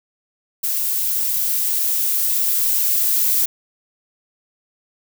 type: noise with level ramp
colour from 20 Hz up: violet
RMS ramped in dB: -21 to -17 dBFS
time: 0.63-3.46 s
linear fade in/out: 10 ms
effects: none